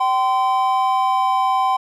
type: tone pair together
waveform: triangle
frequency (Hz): 770 / 1030.5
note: G5 / C6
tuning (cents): -31 / -27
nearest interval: perfect fourth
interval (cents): 504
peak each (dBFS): -16 / -16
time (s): 0-1.77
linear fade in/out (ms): 10
effects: none